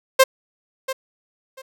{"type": "tone with echo", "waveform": "sawtooth", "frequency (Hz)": 528, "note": "C5", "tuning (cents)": 16, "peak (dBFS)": -5, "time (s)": [0.19, 0.24], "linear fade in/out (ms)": 10, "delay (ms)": 690, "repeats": 2, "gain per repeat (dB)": -14, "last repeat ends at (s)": 1.62, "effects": []}